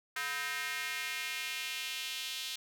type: tone with high-pass filter sweep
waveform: square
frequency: 142.5 Hz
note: C#3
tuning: 48 cents sharp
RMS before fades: -38 dBFS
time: 0.16-2.56 s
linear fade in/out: 5 ms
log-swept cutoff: 1600 to 3400 Hz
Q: 2.2
effects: none